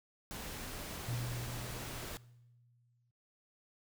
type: noise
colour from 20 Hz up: pink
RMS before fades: -44 dBFS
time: 0.31-2.17 s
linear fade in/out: 0 ms
type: tone with exponential decay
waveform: sine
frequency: 120.2 Hz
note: B2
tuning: 46 cents flat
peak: -34 dBFS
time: 1.08-3.11 s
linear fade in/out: 5 ms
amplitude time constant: 440 ms
effects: noise-tail reverb RT60 0.8 s tail -21 dB re dry